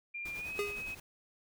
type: tone with pitch glide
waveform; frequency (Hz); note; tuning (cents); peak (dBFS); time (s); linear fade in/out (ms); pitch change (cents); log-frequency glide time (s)
sine; 2393 to 2550; D7 to D#7; +32 to +42; -38; 0.14-0.95; 10; +110; 0.36-0.52
type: noise with tremolo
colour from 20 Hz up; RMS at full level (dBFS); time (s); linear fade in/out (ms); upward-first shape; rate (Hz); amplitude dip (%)
pink; -48; 0.25-1; 5; sine; 9.7; 55
type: tone with exponential decay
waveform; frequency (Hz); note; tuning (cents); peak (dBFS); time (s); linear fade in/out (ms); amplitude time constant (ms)
square; 409.1; G#4; -26; -30; 0.59-0.9; 1; 66
effects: none